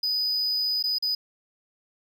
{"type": "tone with dropouts", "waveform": "triangle", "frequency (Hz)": 4978, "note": "D#8", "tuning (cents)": 0, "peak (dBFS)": -22, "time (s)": [0.03, 1.15], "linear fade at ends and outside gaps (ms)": 5, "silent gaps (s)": [[0.827, 0.838], [0.985, 1.024]], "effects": []}